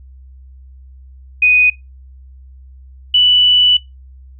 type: tone pair in turn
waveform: sine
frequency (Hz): 2489 / 2968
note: D#7 / F#7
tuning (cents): 0 / +5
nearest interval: minor third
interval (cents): 305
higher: second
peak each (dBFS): -7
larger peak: neither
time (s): 1.42-1.7 / 3.14-3.77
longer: second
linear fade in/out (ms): 5
effects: noise-tail reverb RT60 0.2 s tail -21 dB re dry + added 65 Hz sine -36 dBFS peak until 4.39 s